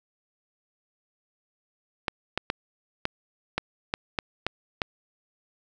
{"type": "clicks", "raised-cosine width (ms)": 0.3, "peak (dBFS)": -9, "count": 9, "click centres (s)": [2.082, 2.376, 2.501, 3.054, 3.58, 3.939, 4.188, 4.466, 4.818], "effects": []}